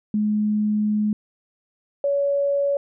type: tone pair in turn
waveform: sine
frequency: 211.2 / 563.8 Hz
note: G#3 / C#5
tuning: +29 / +29 cents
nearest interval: octave + perfect fourth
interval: 1700 cents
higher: second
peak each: -18 dBFS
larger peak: neither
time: 0.14-1.13 / 2.04-2.77 s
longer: first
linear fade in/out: 2 ms
effects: none